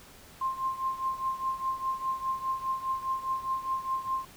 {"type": "tone with tremolo", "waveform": "sine", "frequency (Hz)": 1055, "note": "C6", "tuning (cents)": 14, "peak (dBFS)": -25, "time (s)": [0.41, 4.25], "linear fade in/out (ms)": 5, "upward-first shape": "triangle", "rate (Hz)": 4.9, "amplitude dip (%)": 85, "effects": ["pink hiss -52 dBFS RMS until 4.36 s"]}